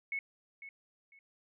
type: tone with echo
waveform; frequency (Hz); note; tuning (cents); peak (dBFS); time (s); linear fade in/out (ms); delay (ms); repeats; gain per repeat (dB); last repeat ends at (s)
sine; 2200; C#7; -14; -33; 0.12-0.19; 2; 500; 2; -12; 1.19
effects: none